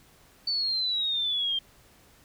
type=exponential sweep; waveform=sine; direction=down; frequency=4545 to 3164 Hz; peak=-25 dBFS; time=0.47-1.59 s; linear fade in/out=5 ms; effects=pink hiss -58 dBFS RMS until 2.24 s